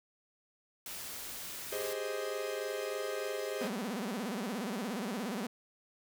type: noise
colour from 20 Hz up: white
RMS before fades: -43 dBFS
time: 0.86-1.93 s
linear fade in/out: 2 ms
type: chord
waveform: 45% pulse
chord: Ab major seventh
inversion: third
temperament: equal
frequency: 392 / 415.3 / 523.3 / 622.3 Hz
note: G4 / Ab4 / C5 / Eb5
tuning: 0 / 0 / 0 / 0 cents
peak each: -43 / -39 / -40 / -42 dBFS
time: 1.72-3.68 s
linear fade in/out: 5 ms
type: tone with vibrato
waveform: sawtooth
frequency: 220 Hz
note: A3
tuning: in tune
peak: -31 dBFS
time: 3.61-5.47 s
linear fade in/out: 5 ms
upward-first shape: sine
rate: 17 Hz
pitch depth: 270 cents each way
effects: none